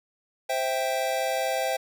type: chord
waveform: square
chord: C major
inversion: none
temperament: equal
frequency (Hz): 523.3 / 659.3 / 784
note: C5 / E5 / G5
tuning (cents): 0 / 0 / 0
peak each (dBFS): -30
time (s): 0.49-1.77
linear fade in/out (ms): 10
effects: none